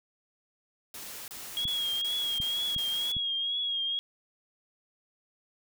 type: noise bursts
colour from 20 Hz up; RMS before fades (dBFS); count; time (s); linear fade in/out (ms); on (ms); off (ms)
white; -42; 6; 0.94-3.12; 2; 340; 28
type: tone with vibrato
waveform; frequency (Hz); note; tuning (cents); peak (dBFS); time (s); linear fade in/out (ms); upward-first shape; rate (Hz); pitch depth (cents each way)
sine; 3286; G#7; -19; -28; 1.57-3.99; 0; triangle; 2.1; 52
type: clicks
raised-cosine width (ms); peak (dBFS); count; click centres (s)
5; -27; 4; 1.654 / 2.402 / 2.764 / 3.167
effects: none